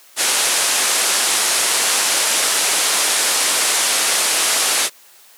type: low-pass noise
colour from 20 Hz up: white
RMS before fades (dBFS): -17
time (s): 0.16-4.9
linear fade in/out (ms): 50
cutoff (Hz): 11000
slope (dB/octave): 48
effects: white hiss -47 dBFS RMS until 5.37 s + high-pass 400 Hz 12 dB/octave